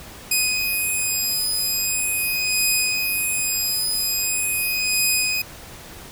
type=beating tone pair; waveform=10% pulse; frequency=2500 / 2500.42 Hz; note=D#7 / D#7; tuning=+8 / +8 cents; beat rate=0.42 Hz; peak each=-14 / -14 dBFS; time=0.31-5.42 s; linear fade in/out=5 ms; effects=pink hiss -40 dBFS RMS until 6.11 s